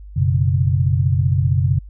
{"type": "chord", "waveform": "sine", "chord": "F# suspended fourth", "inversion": "none", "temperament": "just", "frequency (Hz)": [92.5, 123.33, 138.75], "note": ["F#2", "B2", "C#3"], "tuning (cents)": [0, -2, 2], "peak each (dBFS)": [-17, -19, -18], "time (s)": [0.16, 1.79], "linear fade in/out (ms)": 10, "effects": ["added 50 Hz sine -34 dBFS peak until 1.89 s"]}